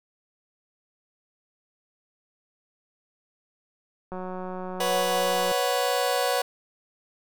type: click train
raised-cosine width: 1 ms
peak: -22 dBFS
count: 258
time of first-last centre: 4.12-5.517 s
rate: 184 Hz
type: chord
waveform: sawtooth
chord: B suspended second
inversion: none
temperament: just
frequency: 493.9 / 555.6 / 740.8 Hz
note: B4 / C#5 / F#5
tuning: 0 / +4 / +2 cents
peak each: -23 dBFS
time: 4.8-6.42 s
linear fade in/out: 5 ms
effects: none